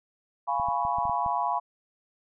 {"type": "chord", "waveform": "sine", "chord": "C# dominant seventh", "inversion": "first", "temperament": "equal", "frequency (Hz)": [698.5, 830.6, 987.8, 1108.7], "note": ["E#5", "G#5", "B5", "C#6"], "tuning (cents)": [0, 0, 0, 0], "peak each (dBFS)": [-31, -30, -28, -33], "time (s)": [0.47, 1.6], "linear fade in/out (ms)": 20}
{"type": "clicks", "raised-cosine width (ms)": 5, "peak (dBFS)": -29, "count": 7, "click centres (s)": [0.598, 0.686, 0.851, 0.985, 1.054, 1.096, 1.262]}
{"effects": []}